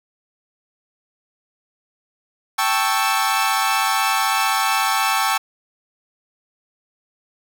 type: chord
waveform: sawtooth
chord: A dominant seventh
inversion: third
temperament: equal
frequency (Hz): 784 / 880 / 1108.7 / 1318.5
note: G5 / A5 / C#6 / E6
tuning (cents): 0 / 0 / 0 / 0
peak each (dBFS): -19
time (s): 2.58-5.38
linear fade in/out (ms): 10
effects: none